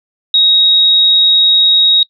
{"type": "tone", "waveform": "sine", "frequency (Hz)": 3782, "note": "A#7", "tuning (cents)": 24, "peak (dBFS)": -6, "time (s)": [0.34, 2.03], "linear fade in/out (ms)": 2, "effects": ["noise-tail reverb RT60 0.1 s tail -23 dB re dry"]}